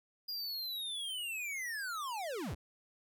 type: linear sweep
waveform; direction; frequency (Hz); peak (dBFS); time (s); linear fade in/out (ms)
square; down; 4892 to 41.73; -38; 0.28-2.55; 10
effects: none